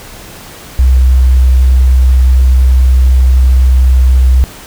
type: tone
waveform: sine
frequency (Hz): 64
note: C2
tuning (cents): -38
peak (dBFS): -3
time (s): 0.79-4.44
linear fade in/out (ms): 0
effects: pink hiss -31 dBFS RMS until 4.66 s